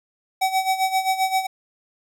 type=tone with tremolo; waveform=square; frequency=760 Hz; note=F#5; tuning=46 cents sharp; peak=-17 dBFS; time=0.41-1.47 s; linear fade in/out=10 ms; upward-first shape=sine; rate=7.6 Hz; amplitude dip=75%; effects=none